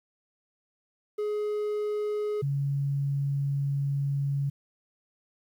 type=tone pair in turn; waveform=triangle / sine; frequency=419.9 / 140.12 Hz; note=G#4 / C#3; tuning=+19 / +19 cents; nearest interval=octave + perfect fifth; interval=1900 cents; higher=first; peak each=-25 dBFS; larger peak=neither; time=1.18-2.42 / 2.42-4.5 s; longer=second; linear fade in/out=10 ms; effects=10-bit